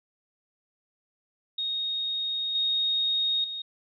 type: tone with level steps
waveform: sine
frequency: 3729 Hz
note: A#7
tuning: in tune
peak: -27 / -23 / -32 dBFS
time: 1.58-3.62 s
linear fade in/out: 5 ms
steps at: 2.55 / 3.44 s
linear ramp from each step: 2 ms
effects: none